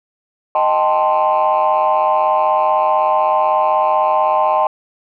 sine chord, A half-diminished seventh, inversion second, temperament equal, 622.3 / 784 / 880 / 1046.5 Hz, Eb5 / G5 / A5 / C6, 0 / 0 / 0 / 0 cents, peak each -16 dBFS, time 0.55-4.67 s, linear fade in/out 2 ms, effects tanh soft clip ceiling -6 dBFS

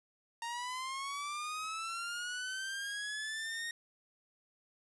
sawtooth linear sweep, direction up, 923 to 1864.7 Hz, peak -34 dBFS, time 0.42-3.71 s, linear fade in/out 2 ms, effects resampled to 24000 Hz + 10-bit

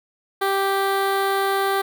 15% pulse tone with notch filter, 391.6 Hz, G4, 2 cents flat, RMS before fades -21 dBFS, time 0.41-1.82 s, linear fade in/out 10 ms, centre 6400 Hz, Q 1.2, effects none

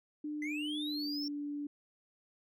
sine tone with pitch glide, 299.4 to 290.7 Hz, D4 to D4, +33 to -18 cents, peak -36 dBFS, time 0.24-1.67 s, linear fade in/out 5 ms, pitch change -51 cents, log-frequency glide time 0.85-1.15 s
triangle linear sweep, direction up, 2000 to 5480 Hz, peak -37 dBFS, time 0.42-1.28 s, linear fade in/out 2 ms
effects none

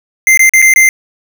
square tone with dropouts, 2085 Hz, C7, 7 cents flat, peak -4 dBFS, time 0.27-0.89 s, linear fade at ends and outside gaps 1 ms, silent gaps 0.374-0.393 / 0.494-0.536 / 0.618-0.624 / 0.738-0.76 s, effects none

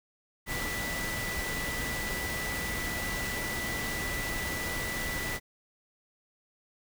sine tone in noise, 1975.5 Hz, B6, in tune, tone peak -35 dBFS, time 0.46-5.4 s, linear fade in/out 50 ms, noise pink, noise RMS -35 dBFS, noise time 0.46-5.4 s, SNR -3 dB, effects none

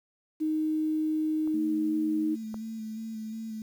sine tone, 311.1 Hz, D#4, in tune, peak -25 dBFS, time 0.4-2.36 s, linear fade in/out 20 ms
clicks, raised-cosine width 1 ms, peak -34 / -27 dBFS, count 2, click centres 1.475 / 2.543 s
sine tone with vibrato, 220.7 Hz, A3, 5 cents sharp, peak -34 dBFS, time 1.54-3.62 s, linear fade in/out 2 ms, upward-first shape square, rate 2.8 Hz, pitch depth 19 cents each way
effects 9-bit

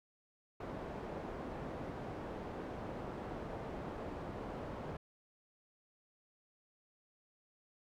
white low-pass noise, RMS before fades -44 dBFS, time 0.6-4.97 s, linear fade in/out 5 ms, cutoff 630 Hz, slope 12 dB/octave, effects none

